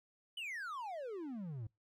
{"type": "exponential sweep", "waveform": "triangle", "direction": "down", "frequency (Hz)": [3067, 101.7], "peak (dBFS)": -39, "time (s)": [0.37, 1.67], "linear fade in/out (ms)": 5, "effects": ["noise-tail reverb RT60 0.2 s tail -25 dB re dry"]}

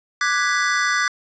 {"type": "chord", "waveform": "square", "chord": "G# half-diminished seventh", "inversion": "second", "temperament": "equal", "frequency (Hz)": [1174.7, 1480, 1661.2, 1975.5], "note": ["D6", "F#6", "G#6", "B6"], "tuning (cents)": [0, 0, 0, 0], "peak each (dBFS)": -24, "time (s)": [0.21, 1.08], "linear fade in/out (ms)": 2, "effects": ["resampled to 16000 Hz", "8-bit"]}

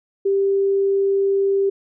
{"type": "tone", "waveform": "sine", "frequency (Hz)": 393.5, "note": "G4", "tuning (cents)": 7, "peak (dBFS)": -15, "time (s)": [0.25, 1.7], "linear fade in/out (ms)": 10, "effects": []}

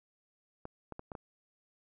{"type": "clicks", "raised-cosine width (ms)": 1, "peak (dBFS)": -28, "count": 5, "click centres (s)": [0.654, 0.923, 0.994, 1.118, 1.152], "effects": []}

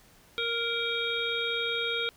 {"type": "harmonic tone", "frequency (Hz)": 466.2, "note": "A#4", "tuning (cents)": 0, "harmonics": [1, 3, 5, 7, 8], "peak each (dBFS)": [-34, -34, -34, -34, -34], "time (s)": [0.38, 2.09], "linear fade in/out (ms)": 0, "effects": ["pink hiss -58 dBFS RMS until 2.16 s"]}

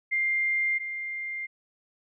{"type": "tone pair in turn", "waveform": "sine", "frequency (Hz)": [2100, 2100], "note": ["C7", "C7"], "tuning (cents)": [6, 6], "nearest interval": "unison", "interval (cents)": 0, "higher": "neither", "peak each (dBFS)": [-23, -31], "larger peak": "first", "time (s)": [[0.11, 0.79], [0.79, 1.47]], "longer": "neither", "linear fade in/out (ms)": 20, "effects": []}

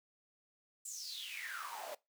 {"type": "noise with high-pass filter sweep", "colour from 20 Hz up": "pink", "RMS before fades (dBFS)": -45, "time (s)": [0.85, 1.95], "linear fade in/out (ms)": 5, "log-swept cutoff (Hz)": [7900, 560], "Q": 8.9, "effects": ["noise-tail reverb RT60 0.2 s tail -21 dB re dry"]}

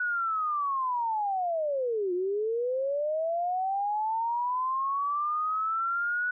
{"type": "linear two-way sweep", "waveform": "sine", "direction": "down then up", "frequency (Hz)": [1480, 350, 1480], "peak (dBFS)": -26, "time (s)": [0, 6.31], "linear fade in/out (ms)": 5, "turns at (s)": 2.13, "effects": []}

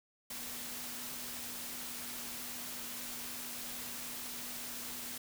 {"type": "tone in noise", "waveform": "sine", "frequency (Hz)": 243.1, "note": "B3", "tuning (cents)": -27, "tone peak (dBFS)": -54, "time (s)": [0.3, 5.18], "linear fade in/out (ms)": 5, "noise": "white", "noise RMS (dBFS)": -43, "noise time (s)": [0.3, 5.18], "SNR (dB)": -14, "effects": []}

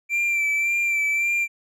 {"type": "tone with vibrato", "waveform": "triangle", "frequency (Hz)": 2349, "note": "D7", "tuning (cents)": 0, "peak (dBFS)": -18, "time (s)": [0.09, 1.48], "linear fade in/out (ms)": 50, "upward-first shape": "sine", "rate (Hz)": 1.8, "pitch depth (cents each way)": 30, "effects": []}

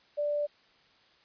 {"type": "tone", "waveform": "sine", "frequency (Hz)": 587.3, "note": "D5", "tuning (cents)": 0, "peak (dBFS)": -27, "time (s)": [0.17, 0.47], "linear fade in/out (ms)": 20, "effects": ["white hiss -63 dBFS RMS until 1.24 s", "resampled to 11025 Hz"]}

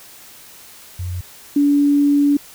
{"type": "tone pair in turn", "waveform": "sine", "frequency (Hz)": [90.1, 286.8], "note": ["F#2", "D4"], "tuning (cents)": [-45, -41], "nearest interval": "octave + minor sixth", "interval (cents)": 2004, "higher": "second", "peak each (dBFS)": [-22, -11], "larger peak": "second", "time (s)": [[0.99, 1.21], [1.56, 2.37]], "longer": "second", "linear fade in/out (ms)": 5, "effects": ["white hiss -42 dBFS RMS until 2.54 s"]}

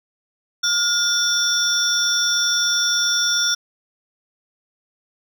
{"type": "tone cluster", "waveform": "triangle", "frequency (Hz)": [1417, 3531, 5430, 5660], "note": ["F6", "A7", "F8", "F8"], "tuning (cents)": [25, 5, -50, 22], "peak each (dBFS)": -21, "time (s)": [0.63, 3.55], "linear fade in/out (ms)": 10, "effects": []}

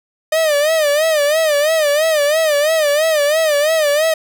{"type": "tone with vibrato", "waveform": "45% pulse", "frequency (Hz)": 610, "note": "D#5", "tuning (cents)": -34, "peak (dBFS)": -12, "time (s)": [0.32, 4.14], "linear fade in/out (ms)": 5, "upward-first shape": "sine", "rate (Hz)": 3, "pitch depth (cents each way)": 110, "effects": []}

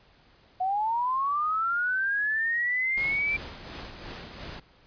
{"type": "linear sweep", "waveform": "sine", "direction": "up", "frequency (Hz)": [726, 2356], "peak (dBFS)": -24, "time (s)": [0.6, 3.37], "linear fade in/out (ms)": 10}
{"type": "noise with tremolo", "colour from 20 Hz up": "pink", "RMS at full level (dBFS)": -39, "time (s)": [2.97, 4.6], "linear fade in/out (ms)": 5, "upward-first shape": "sine", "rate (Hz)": 2.8, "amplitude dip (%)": 45}
{"effects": ["pink hiss -59 dBFS RMS until 4.86 s", "resampled to 11025 Hz"]}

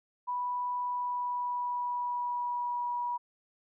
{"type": "tone with pitch glide", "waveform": "sine", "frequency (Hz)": [985, 968.6], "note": ["B5", "B5"], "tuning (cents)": [-5, -34], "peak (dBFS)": -30, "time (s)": [0.27, 3.18], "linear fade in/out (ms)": 20, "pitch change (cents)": -29, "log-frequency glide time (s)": [0.75, 2.84], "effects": []}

